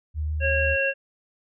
sine tone with vibrato, 76.5 Hz, D#2, 29 cents flat, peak -24 dBFS, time 0.14-0.77 s, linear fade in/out 50 ms, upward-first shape sine, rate 6.7 Hz, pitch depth 13 cents each way
harmonic tone, 546 Hz, C#5, 26 cents flat, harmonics 1 / 3 / 5, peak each -25 / -25 / -25 dBFS, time 0.4-0.94 s, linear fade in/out 50 ms
effects none

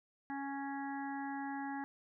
harmonic tone, 277.2 Hz, C#4, in tune, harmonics 1 / 3 / 4 / 5 / 6 / 7, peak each -41 / -42 / -54 / -57 / -48 / -53 dBFS, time 0.3-1.84 s, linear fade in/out 0 ms, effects none

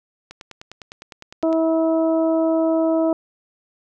click train, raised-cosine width 0.2 ms, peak -20 dBFS, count 13, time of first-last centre 0.31-1.528 s, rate 9.85 Hz
harmonic tone, 324 Hz, E4, 30 cents flat, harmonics 1 / 2 / 3 / 4, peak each -18 / -19 / -32 / -35 dBFS, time 1.43-3.13 s, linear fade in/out 2 ms
effects none

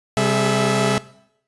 sawtooth tone cluster, 130.9 / 198.9 / 426.6 / 659 Hz, C3 / G3 / G#4 / E5, +1 / +25 / +46 / -1 cents, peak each -18 dBFS, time 0.17-0.98 s, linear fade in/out 0 ms, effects noise-tail reverb RT60 0.7 s tail -19 dB re dry + resampled to 24000 Hz

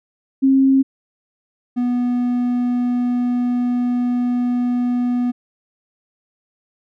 sine / triangle tone pair in turn, 268.3 / 245.1 Hz, C4 / B3, +44 / -13 cents, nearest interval major second, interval 157 cents, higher first, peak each -10 / -14 dBFS, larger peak first, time 0.42-0.83 / 1.76-5.32 s, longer second, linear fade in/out 20 ms, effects none

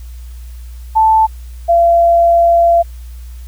sine tone pair in turn, 880 / 681.8 Hz, A5 / F5, 0 / -42 cents, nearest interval major third, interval 442 cents, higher first, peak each -6 dBFS, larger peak neither, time 0.95-1.27 / 1.68-2.83 s, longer second, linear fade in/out 20 ms, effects added 60 Hz sine -27 dBFS peak until 3.47 s + white hiss -47 dBFS RMS until 3.47 s

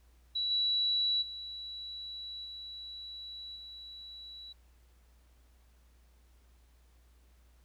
sine tone with level steps, 3926 Hz, B7, 11 cents flat, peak -30 / -27 / -40 / -42 / -45 dBFS, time 0.35-4.53 s, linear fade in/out 10 ms, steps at 0.5 / 1.21 / 2.44 / 3.55 s, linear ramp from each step 20 ms, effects added 60 Hz sine -60 dBFS peak until 7.64 s + pink hiss -71 dBFS RMS until 7.64 s

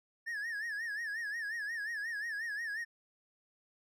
triangle tone with vibrato, 1760 Hz, A6, in tune, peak -34 dBFS, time 0.26-2.85 s, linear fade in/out 20 ms, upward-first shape sine, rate 5.6 Hz, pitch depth 120 cents each way, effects none

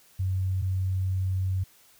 sine tone pair in turn, 93.9 / 93.9 Hz, F#2 / F#2, +26 / +26 cents, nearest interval unison, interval 0 cents, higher neither, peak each -24 dBFS, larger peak neither, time 0.19-0.62 / 0.62-1.64 s, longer second, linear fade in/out 10 ms, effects white hiss -58 dBFS RMS until 1.99 s

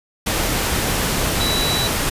sine tone in noise, 3931 Hz, B7, 9 cents flat, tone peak -21 dBFS, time 1.4-1.88 s, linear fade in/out 10 ms, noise pink, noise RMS -20 dBFS, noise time 0.26-2.1 s, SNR -4 dB, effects resampled to 32000 Hz

